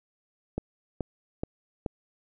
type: click train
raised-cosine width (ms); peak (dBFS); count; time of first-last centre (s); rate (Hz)
2; -16; 4; 0.58-1.862; 2.34
effects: none